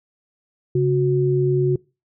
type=tone pair together; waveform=sine; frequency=137.1 / 366 Hz; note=C#3 / F#4; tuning=-19 / -19 cents; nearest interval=octave + perfect fourth; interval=1700 cents; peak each=-18 dBFS; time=0.75-1.76 s; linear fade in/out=5 ms; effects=noise-tail reverb RT60 0.3 s tail -24 dB re dry